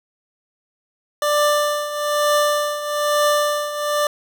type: tone with tremolo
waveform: 25% pulse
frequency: 591 Hz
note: D5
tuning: 11 cents sharp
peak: -10 dBFS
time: 1.22-4.07 s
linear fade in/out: 2 ms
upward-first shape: triangle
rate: 1.1 Hz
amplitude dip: 75%
effects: none